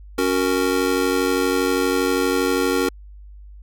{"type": "chord", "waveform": "square", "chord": "F# major", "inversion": "second", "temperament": "just", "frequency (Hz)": [277.5, 370, 462.5], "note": ["C#4", "F#4", "A#4"], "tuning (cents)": [2, 0, -14], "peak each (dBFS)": -23, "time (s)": [0.18, 2.89], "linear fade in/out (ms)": 5, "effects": ["added 50 Hz sine -38 dBFS peak until 3.62 s"]}